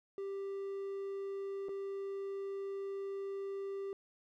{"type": "tone with dropouts", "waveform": "triangle", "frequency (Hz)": 393.4, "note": "G4", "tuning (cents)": 6, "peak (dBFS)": -36, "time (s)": [0.18, 3.93], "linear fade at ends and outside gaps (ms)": 1, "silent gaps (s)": [1.685, 1.691], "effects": []}